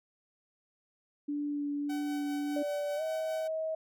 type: tone with vibrato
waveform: sine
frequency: 290 Hz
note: D4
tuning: 22 cents flat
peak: -31 dBFS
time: 1.28-2.63 s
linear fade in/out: 10 ms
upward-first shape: sine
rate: 1.7 Hz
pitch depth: 11 cents each way
type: tone with tremolo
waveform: sawtooth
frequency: 757 Hz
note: F#5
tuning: 39 cents sharp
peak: -37 dBFS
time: 1.89-3.48 s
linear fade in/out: 10 ms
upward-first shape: sine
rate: 5 Hz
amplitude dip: 35%
type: tone with pitch glide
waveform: sine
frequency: 584 to 636.9 Hz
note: D5 to D#5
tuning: -10 to +40 cents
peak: -31 dBFS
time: 2.56-3.75 s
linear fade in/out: 5 ms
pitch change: +150 cents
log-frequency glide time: 2.96-3.02 s
effects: none